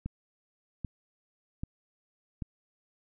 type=click train; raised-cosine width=5 ms; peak=-22 dBFS; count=4; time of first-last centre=0.06-2.422 s; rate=1.27 Hz; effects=none